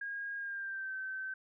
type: tone with pitch glide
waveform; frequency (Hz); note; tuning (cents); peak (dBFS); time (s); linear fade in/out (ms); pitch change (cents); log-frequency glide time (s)
sine; 1630 to 1541.2; G#6 to G6; -33 to -30; -37; 0.01-1.34; 5; -97; 0.37-0.94
effects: none